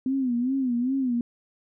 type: tone with vibrato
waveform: sine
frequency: 253.9 Hz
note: B3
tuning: 48 cents sharp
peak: -22 dBFS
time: 0.06-1.21 s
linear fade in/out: 2 ms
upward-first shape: sine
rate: 2.5 Hz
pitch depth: 120 cents each way
effects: none